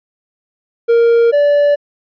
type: tone pair in turn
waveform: triangle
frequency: 466.2 / 579.7 Hz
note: A#4 / D5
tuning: 0 / -23 cents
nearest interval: major third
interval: 377 cents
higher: second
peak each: -5 / -6 dBFS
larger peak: first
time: 0.88-1.32 / 1.32-1.76 s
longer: neither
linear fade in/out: 20 ms
effects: resampled to 11025 Hz